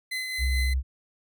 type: tone with tremolo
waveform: 30% pulse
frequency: 2037 Hz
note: C7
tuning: 47 cents flat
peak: -25 dBFS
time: 0.11-0.74 s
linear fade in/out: 10 ms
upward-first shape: triangle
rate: 4.6 Hz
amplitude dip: 40%
type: tone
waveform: sine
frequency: 65.41 Hz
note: C2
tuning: in tune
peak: -22 dBFS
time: 0.38-0.83 s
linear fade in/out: 50 ms
effects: none